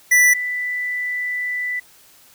square / sine tone pair in turn, 1975.5 / 1983.6 Hz, B6 / B6, 0 / +7 cents, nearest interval unison, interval 7 cents, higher second, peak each -11 / -21 dBFS, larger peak first, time 0.11-0.34 / 0.34-1.8 s, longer second, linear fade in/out 10 ms, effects white hiss -50 dBFS RMS until 2.34 s

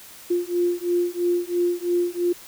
sine beating tone pair, 349.2 / 352.2 Hz, F4 / F4, 0 / +15 cents, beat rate 3 Hz, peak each -23 dBFS, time 0.3-2.33 s, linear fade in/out 10 ms, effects white hiss -44 dBFS RMS until 2.47 s

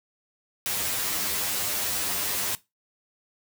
white noise with comb filter, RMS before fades -28 dBFS, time 0.66-2.55 s, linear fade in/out 0 ms, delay 10 ms, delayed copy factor +0.9, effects noise-tail reverb RT60 0.2 s tail -18 dB re dry

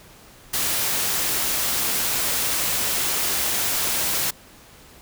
white noise, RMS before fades -23 dBFS, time 0.53-4.31 s, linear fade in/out 10 ms, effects pink hiss -48 dBFS RMS until 5.01 s

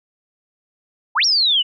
sine exponential two-way sweep, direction up then down, 772 to 5680 to 2866 Hz, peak -13 dBFS, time 1.15-1.63 s, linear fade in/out 20 ms, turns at 1.25 s, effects none

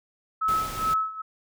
sine tone with tremolo, 1296 Hz, E6, 30 cents flat, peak -20 dBFS, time 0.41-1.22 s, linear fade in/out 10 ms, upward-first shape sine, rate 2.4 Hz, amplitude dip 85%
pink noise, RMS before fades -36 dBFS, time 0.48-0.94 s, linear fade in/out 5 ms
effects none

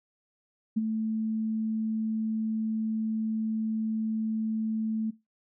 sine tone with ADSR envelope, 220 Hz, A3, in tune, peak -21 dBFS, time 0.76-5.11 s, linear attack 14 ms, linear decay 31 ms, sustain -6 dB, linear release 14 ms, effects noise-tail reverb RT60 0.2 s tail -18 dB re dry

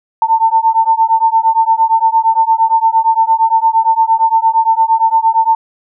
sine beating tone pair, 894 / 902.7 Hz, A5 / A5, +27 / +44 cents, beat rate 8.7 Hz, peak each -11 dBFS, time 0.22-5.55 s, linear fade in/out 2 ms, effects none

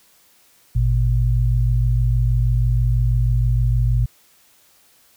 sine tone pair together, 53.45 / 119.7 Hz, A1 / A#2, -49 / +46 cents, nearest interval octave + major second, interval 1395 cents, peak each -17 dBFS, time 0.75-4.06 s, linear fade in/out 10 ms, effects white hiss -55 dBFS RMS until 5.16 s

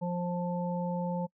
harmonic tone, 176.3 Hz, F3, 17 cents sharp, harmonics 1 / 3 / 5, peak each -31 / -36 / -38 dBFS, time 0.01-1.27 s, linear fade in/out 20 ms, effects noise-tail reverb RT60 0.1 s tail -26 dB re dry

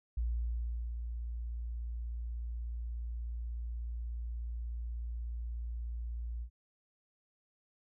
sine tone with ADSR envelope, 58.27 Hz, A#1, in tune, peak -30 dBFS, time 0.17-6.5 s, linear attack 6 ms, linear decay 760 ms, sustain -6 dB, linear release 82 ms, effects none

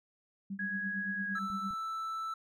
sine tone with tremolo, 196 Hz, G3, in tune, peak -34 dBFS, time 0.5-1.74 s, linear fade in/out 5 ms, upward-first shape triangle, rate 8.8 Hz, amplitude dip 95%
sine tone with pitch glide, 1661.2 to 1651.6 Hz, G#6 to G#6, 0 to -10 cents, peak -34 dBFS, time 0.59-1.39 s, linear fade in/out 5 ms, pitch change -10 cents, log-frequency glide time 1.14-1.25 s
triangle tone, 1321 Hz, E6, 3 cents sharp, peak -33 dBFS, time 1.35-2.34 s, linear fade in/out 5 ms
clicks, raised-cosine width 5 ms, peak -40 / -39 dBFS, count 2, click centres 1.502 / 1.708 s
effects none

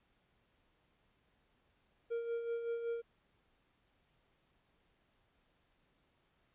triangle tone with tremolo, 466.2 Hz, A#4, in tune, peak -32 dBFS, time 2.1-3.02 s, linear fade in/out 20 ms, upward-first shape sine, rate 5.3 Hz, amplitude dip 50%, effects pink hiss -75 dBFS RMS until 6.54 s + resampled to 8000 Hz

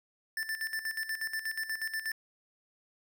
square tone with tremolo, 1769 Hz, A6, 9 cents sharp, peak -32 dBFS, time 0.37-2.12 s, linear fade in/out 2 ms, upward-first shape square, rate 8.3 Hz, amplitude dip 70%, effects none

